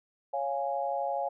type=chord; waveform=sine; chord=Db major; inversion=none; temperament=equal; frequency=554.4 / 698.5 / 830.6 Hz; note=Db5 / F5 / Ab5; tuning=0 / 0 / 0 cents; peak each=-33 dBFS; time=0.33-1.29 s; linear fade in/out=10 ms; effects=none